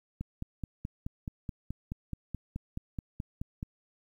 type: click train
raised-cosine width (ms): 5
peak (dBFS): -23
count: 17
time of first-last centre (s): 0.21-3.629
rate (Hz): 4.68
effects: 10-bit